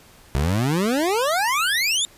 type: exponential sweep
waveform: 25% pulse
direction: up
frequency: 63.9 to 3700 Hz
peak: -15 dBFS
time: 0.35-2.05 s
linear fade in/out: 0 ms
effects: pink hiss -50 dBFS RMS until 2.17 s + resampled to 32000 Hz